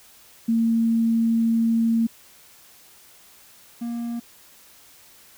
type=tone pair in turn; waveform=sine / triangle; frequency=228.2 / 235.4 Hz; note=A#3 / A#3; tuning=-37 / +17 cents; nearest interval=minor second; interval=54 cents; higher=second; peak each=-17 / -24 dBFS; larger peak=first; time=0.48-2.07 / 3.81-4.2 s; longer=first; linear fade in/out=10 ms; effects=white hiss -51 dBFS RMS until 5.37 s